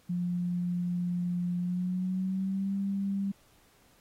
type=tone with pitch glide; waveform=sine; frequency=176.6 to 197.09 Hz; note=F3 to G3; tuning=+20 to +10 cents; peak=-28 dBFS; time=0.09-3.32 s; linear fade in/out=10 ms; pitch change=+190 cents; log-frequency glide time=1.58-2.76 s; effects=pink hiss -64 dBFS RMS until 4 s + AAC 48 kbps